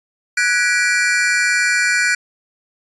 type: chord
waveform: square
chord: G# half-diminished seventh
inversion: third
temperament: equal with one note detuned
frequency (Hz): 1480 / 1661.2 / 1943.8 / 2349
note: F#6 / G#6 / B6 / D7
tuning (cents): 0 / 0 / -28 / 0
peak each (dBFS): -18 / -23 / -22 / -20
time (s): 0.37-2.15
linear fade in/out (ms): 5
effects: resampled to 24000 Hz